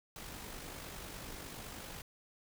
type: noise with amplitude modulation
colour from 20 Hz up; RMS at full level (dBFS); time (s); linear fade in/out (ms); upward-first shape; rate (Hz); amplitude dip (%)
pink; -45; 0.16-2.02; 2; sine; 50; 40
effects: none